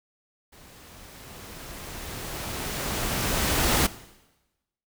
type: noise with level ramp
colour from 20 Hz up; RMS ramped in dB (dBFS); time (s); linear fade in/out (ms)
pink; -51 to -21; 0.52-3.87; 10
effects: noise-tail reverb RT60 1.0 s tail -17 dB re dry